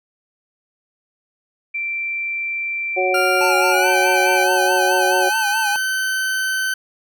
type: tone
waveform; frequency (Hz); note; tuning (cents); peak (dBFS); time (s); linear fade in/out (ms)
sine; 2349; D7; 0; -21; 1.74-4.44; 10
type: harmonic tone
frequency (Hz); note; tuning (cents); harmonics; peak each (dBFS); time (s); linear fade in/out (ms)
184.8; F#3; -2; 2 / 3 / 4; -21 / -21 / -21; 2.96-5.3; 20
type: tone with pitch glide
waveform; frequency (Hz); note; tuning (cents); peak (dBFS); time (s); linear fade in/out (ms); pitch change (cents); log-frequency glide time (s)
40% pulse; 1396.9 to 1532.2; F6 to G6; 0 to -40; -18; 3.14-6.74; 5; +160; 3.7-3.91
type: tone with vibrato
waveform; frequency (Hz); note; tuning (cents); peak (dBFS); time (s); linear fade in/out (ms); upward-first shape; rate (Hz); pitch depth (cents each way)
square; 852; G#5; +44; -21; 3.41-5.76; 0; sine; 4.7; 89
effects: none